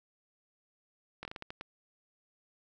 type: slowing click train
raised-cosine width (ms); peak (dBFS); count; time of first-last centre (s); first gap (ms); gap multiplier
0.3; -25; 8; 1.23-1.611; 21; 1.31
effects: none

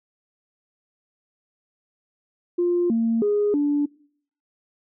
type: tone with pitch steps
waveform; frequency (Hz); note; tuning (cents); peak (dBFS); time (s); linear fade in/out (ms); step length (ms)
sine; 350.6 / 228.3 / 413.6 / 290.4; F4 / A#3 / G#4 / D4; +7 / -36 / -7 / -19; -17; 2.58-3.86; 10; 320
effects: noise-tail reverb RT60 0.6 s tail -24 dB re dry + tanh soft clip ceiling -13 dBFS

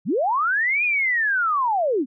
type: linear two-way sweep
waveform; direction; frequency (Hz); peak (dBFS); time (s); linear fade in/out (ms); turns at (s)
sine; up then down; 130.81 to 2489 to 226.7; -18; 0.05-2.06; 50; 0.84
effects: none

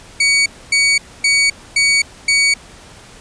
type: tone bursts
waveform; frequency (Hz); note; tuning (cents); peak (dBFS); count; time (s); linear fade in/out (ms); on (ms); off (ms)
sawtooth; 2250; C#7; +25; -7; 5; 0.2-2.54; 5; 260; 260
effects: pink hiss -40 dBFS RMS until 3.2 s + resampled to 22050 Hz

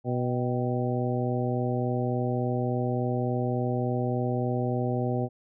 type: harmonic tone with a mistuned harmonic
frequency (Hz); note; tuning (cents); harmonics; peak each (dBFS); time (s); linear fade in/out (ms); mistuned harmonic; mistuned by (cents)
123.47; B2; 0; 1 / 2 / 3 / 4 / 5 / 6; -28 / -31 / -33 / -34 / -35 / -36; 0.04-5.29; 50; 6; +74
effects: none

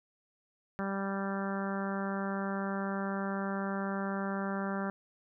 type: harmonic tone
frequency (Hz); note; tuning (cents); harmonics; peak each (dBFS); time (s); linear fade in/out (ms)
196; G3; 0; 1 / 2 / 3 / 4 / 5 / 6 / 7 / 8 / 9; -34 / -41 / -41 / -43 / -45 / -44 / -43 / -44 / -49; 0.79-4.9; 0
effects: none

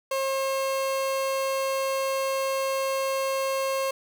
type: tone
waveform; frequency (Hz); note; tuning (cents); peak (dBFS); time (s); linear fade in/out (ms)
30% pulse; 537; C5; +45; -22; 0.11-3.91; 5
effects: none

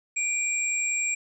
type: tone pair together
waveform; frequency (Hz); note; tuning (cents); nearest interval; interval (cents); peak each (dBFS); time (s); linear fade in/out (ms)
sine; 2369 / 7582; D7 / A#8; +14 / +28; octave + minor sixth; 2014; -27; 0.16-1.15; 10
effects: none

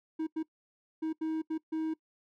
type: tone bursts at uneven times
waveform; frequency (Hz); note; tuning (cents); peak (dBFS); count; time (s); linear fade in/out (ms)
triangle; 317.6; D#4; +36; -28; 6; 0.19-0.27 / 0.36-0.43 / 1.02-1.13 / 1.21-1.42 / 1.5-1.58 / 1.72-1.94; 10
effects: noise-tail reverb RT60 0.1 s tail -21 dB re dry

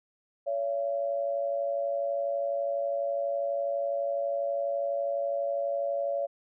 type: tone pair together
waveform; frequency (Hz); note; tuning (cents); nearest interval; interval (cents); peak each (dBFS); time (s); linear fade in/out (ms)
sine; 564.9 / 677; C#5 / E5; +33 / +46; minor third; 313; -28 / -33; 0.46-6.27; 20
effects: none

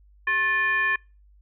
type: tone with frequency modulation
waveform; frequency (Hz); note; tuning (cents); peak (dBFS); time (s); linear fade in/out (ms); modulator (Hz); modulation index
sine; 1754; A6; -6; -20; 0.27-0.96; 5; 678; 0.76
effects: noise-tail reverb RT60 0.3 s tail -26 dB re dry + added 50 Hz sine -52 dBFS peak until 1.41 s

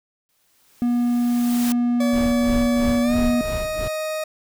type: noise with exponential growth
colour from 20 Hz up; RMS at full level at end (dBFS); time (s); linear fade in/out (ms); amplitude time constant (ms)
white; -28; 0.29-1.72; 0; 310
type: tone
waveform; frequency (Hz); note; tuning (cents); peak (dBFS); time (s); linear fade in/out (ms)
triangle; 241.1; B3; -41; -15; 0.82-3.41; 0
type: tone with pitch glide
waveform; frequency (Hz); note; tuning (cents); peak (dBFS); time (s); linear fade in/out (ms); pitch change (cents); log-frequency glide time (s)
40% pulse; 572 to 623.8; D5 to D#5; -46 to +4; -23; 2-4.24; 5; +150; 3.02-3.15
type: noise with tremolo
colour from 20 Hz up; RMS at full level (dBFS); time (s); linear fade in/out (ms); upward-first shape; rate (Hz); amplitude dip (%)
brown; -25; 2.13-3.88; 5; sine; 3; 85
effects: none

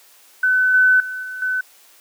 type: tone with level steps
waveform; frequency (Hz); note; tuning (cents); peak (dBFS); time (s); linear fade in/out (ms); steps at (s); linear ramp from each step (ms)
sine; 1510; F#6; +35; -13 / -10 / -25 / -27 / -18; 0.43-1.61; 5; 0.74 / 1 / 1.23 / 1.42; 2
effects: white hiss -50 dBFS RMS until 2 s + high-pass 400 Hz 12 dB/octave

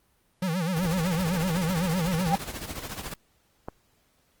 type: tone with vibrato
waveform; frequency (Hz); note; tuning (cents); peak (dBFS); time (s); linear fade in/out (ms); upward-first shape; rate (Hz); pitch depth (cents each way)
square; 173.4; F3; -12; -25; 0.42-2.36; 5; sine; 7.9; 170
type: noise with tremolo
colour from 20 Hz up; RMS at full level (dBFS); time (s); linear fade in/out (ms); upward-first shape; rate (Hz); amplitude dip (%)
pink; -33; 0.76-3.14; 5; triangle; 14; 80
type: tone with exponential growth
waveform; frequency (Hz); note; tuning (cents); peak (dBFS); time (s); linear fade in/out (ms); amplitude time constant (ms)
sine; 797; G5; +28; -16; 2.24-2.35; 5; 22
type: click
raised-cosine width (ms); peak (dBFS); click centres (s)
1; -19; 3.685
effects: pink hiss -67 dBFS RMS until 4.4 s + Opus 32 kbps

